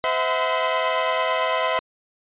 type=tone cluster; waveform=sawtooth; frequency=514 / 646 / 727 / 1019 Hz; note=C5 / E5 / F#5 / C6; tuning=-31 / -35 / -31 / -46 cents; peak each=-23 / -20 / -27 / -20 dBFS; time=0.04-1.79 s; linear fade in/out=0 ms; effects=resampled to 8000 Hz